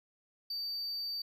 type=tone; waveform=triangle; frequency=4616 Hz; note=D8; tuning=31 cents flat; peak=-34 dBFS; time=0.5-1.22 s; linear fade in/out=5 ms; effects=none